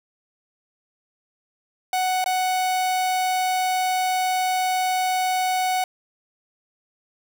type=tone with dropouts; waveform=45% pulse; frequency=742 Hz; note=F#5; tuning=5 cents sharp; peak=-20 dBFS; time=1.93-5.84 s; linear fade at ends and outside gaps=2 ms; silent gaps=2.242-2.26 s; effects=none